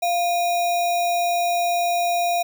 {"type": "tone with sample-and-hold", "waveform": "sine", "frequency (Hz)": 696, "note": "F5", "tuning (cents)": -6, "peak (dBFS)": -18, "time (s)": [0.02, 2.43], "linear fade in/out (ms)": 10, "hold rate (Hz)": 3150, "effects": []}